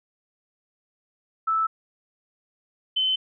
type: tone pair in turn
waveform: sine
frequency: 1314 / 3057 Hz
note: E6 / G7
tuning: -6 / -44 cents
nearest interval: octave + minor third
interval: 1462 cents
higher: second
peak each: -20 dBFS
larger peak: neither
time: 1.47-1.67 / 2.96-3.16 s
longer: neither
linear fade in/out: 10 ms
effects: none